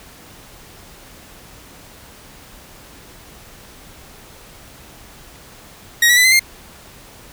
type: tone with pitch steps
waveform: sawtooth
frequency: 1887 / 1941.2 / 1996.9 / 2054 / 2113 Hz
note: A#6 / B6 / B6 / C7 / C7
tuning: +21 / -30 / +19 / -33 / +16 cents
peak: -6 dBFS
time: 6.02-6.395 s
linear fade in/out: 5 ms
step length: 75 ms
effects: pink hiss -42 dBFS RMS until 7.32 s